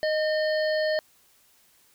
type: harmonic tone with a mistuned harmonic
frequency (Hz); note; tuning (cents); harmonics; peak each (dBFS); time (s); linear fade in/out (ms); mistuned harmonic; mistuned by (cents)
620; D#5; -6; 1 / 3 / 5 / 7 / 8; -23 / -31 / -42 / -35 / -46; 0.03-0.99; 0; 3; -38
effects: white hiss -61 dBFS RMS until 1.94 s